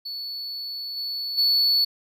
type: tone with level steps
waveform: triangle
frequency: 4435 Hz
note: C#8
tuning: in tune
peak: -29 / -26 / -16 dBFS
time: 0.05-1.85 s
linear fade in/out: 10 ms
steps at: 0.96 / 1.37 s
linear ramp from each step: 20 ms
effects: none